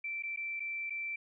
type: tone with dropouts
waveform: sine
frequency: 2338 Hz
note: D7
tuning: 8 cents flat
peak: -35 dBFS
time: 0.04-1.16 s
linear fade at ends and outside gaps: 5 ms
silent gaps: 0.225-0.234 / 0.362-0.372 / 0.597-0.602 / 0.898-0.904 s
effects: none